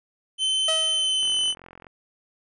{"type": "tone with pitch glide", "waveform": "45% pulse", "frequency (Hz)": [3070, 3028], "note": ["G7", "F#7"], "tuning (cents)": [-37, 39], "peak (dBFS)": -21, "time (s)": [0.38, 1.55], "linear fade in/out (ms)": 50, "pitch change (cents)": -24, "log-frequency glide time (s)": [0.94, 1.42]}
{"type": "tone with exponential decay", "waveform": "sawtooth", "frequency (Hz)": 639, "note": "D#5", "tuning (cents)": 46, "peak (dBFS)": -20, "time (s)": [0.68, 1.24], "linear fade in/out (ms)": 5, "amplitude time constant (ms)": 120}
{"type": "click train", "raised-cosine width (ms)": 0.5, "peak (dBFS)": -29, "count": 29, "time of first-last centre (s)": [1.23, 1.868], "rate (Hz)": 43.9}
{"effects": ["resampled to 24000 Hz"]}